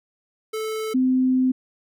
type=tone pair in turn; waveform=square / sine; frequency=437 / 257.4 Hz; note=A4 / C4; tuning=-12 / -28 cents; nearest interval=major sixth; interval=916 cents; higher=first; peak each=-26 / -16 dBFS; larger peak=second; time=0.53-0.94 / 0.94-1.52 s; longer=second; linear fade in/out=10 ms; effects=none